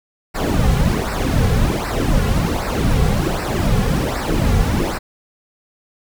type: noise with flanger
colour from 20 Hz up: brown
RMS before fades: -17 dBFS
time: 0.34-4.99 s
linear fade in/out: 20 ms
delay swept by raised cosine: 0.3 to 3.3 ms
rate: 1.3 Hz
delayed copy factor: -0.75
effects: none